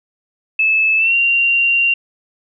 sine tone with pitch glide, 2610 to 2765 Hz, E7 to F7, -18 to -18 cents, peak -11 dBFS, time 0.59-1.94 s, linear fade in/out 5 ms, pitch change +100 cents, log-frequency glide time 0.97-1.15 s, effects none

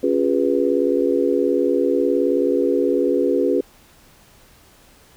sine chord, C# dominant seventh, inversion none, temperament equal with one note detuned, 277.2 / 355.9 / 415.3 / 493.9 Hz, C#4 / E#4 / G#4 / B4, 0 / +33 / 0 / 0 cents, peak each -21 dBFS, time 0.03-3.61 s, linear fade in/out 5 ms, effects pink hiss -51 dBFS RMS until 5.16 s

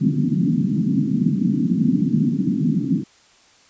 pink band-pass noise, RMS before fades -19 dBFS, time 0-3.04 s, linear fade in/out 20 ms, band 150 to 280 Hz, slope 48 dB/octave, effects white hiss -53 dBFS RMS until 3.69 s + resampled to 16000 Hz

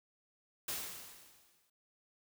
white noise with exponential decay, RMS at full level -37 dBFS, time 0.68-1.7 s, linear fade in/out 5 ms, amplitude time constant 220 ms, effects none

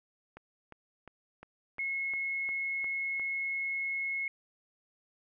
click train, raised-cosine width 0.5 ms, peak -32 dBFS, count 9, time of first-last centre 0.37-3.197 s, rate 2.83 Hz
sine tone, 2175 Hz, C#7, 33 cents flat, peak -31 dBFS, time 1.79-4.28 s, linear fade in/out 2 ms
effects none

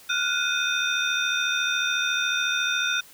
sine tone cluster, 1410 / 1484 / 2505 / 3618 / 5820 Hz, F6 / F#6 / D#7 / A7 / F#8, +16 / +5 / +11 / +48 / -29 cents, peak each -28 / -27 / -29 / -27 / -35 dBFS, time 0.09-3.01 s, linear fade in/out 10 ms, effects tanh soft clip ceiling -11 dBFS + white hiss -50 dBFS RMS until 3.13 s

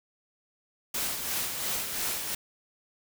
white noise with tremolo, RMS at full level -30 dBFS, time 0.94-2.35 s, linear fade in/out 5 ms, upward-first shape sine, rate 2.9 Hz, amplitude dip 45%, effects none

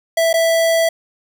square tone with dropouts, 659.3 Hz, E5, in tune, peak -13 dBFS, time 0.17-0.89 s, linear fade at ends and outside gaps 5 ms, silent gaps 0.33-0.339 s, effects none

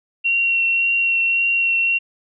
sine tone with vibrato, 2737 Hz, F7, 36 cents flat, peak -15 dBFS, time 0.24-1.99 s, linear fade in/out 20 ms, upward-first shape triangle, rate 1.8 Hz, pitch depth 14 cents each way, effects none

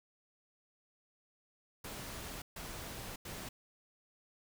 pink noise bursts at uneven times, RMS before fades -45 dBFS, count 3, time 1.84-2.42 / 2.56-3.16 / 3.25-3.49 s, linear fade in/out 5 ms, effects none

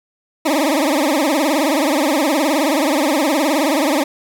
20% pulse tone with vibrato, 293.7 Hz, D4, in tune, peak -9 dBFS, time 0.45-4.04 s, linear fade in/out 10 ms, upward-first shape triangle, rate 19 Hz, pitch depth 220 cents each way, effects none

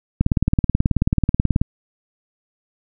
click train, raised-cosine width 5 ms, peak -3 dBFS, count 27, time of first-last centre 0.21-1.615 s, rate 18.5 Hz, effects none

